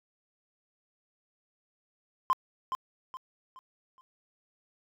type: tone with echo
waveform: triangle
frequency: 1043 Hz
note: C6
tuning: 6 cents flat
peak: -18 dBFS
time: 2.3-2.33 s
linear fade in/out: 0 ms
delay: 420 ms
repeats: 4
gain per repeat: -9 dB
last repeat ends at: 4.01 s
effects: tanh soft clip ceiling -18 dBFS